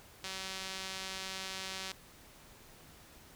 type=tone with band-pass filter; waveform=sawtooth; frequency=190 Hz; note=F#3; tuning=46 cents sharp; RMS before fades=-42 dBFS; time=0.24-1.92 s; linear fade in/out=2 ms; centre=4400 Hz; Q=1; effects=pink hiss -57 dBFS RMS until 3.35 s